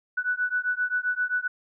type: beating tone pair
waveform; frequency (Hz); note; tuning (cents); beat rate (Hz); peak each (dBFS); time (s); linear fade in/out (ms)
sine; 1480 / 1487.6; F#6 / F#6; 0 / +9; 7.6; -27; 0.17-1.48; 10
effects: none